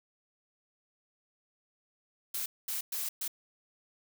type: noise bursts at uneven times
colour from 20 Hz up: blue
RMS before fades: -35 dBFS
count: 4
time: 2.34-2.46 / 2.68-2.81 / 2.92-3.09 / 3.21-3.28 s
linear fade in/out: 5 ms
effects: none